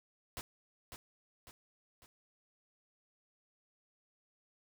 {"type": "noise with echo", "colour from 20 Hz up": "pink", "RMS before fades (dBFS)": -43, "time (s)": [0.37, 0.41], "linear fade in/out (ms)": 0, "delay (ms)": 550, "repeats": 3, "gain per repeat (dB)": -6, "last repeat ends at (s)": 2.06, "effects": []}